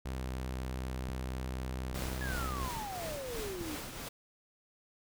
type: tone with pitch glide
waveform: sawtooth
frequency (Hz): 65 to 64.07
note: C2 to C2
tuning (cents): -11 to -36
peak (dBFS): -32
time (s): 0.05-2.69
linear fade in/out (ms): 10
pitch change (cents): -25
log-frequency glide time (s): 0.15-0.23
type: click train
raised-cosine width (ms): 5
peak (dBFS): -31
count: 4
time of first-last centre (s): 1.09-3.611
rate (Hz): 1.19
type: noise with tremolo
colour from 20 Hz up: pink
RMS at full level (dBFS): -40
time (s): 1.94-4.09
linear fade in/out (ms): 10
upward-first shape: triangle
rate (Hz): 2.9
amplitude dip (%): 50
type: exponential sweep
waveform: sine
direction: down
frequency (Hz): 1725 to 289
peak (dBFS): -39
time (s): 2.21-3.76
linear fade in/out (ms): 5
effects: none